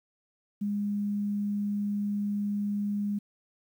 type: tone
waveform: sine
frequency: 204.7 Hz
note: G#3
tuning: 25 cents flat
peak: -27 dBFS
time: 0.61-3.19 s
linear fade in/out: 10 ms
effects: 10-bit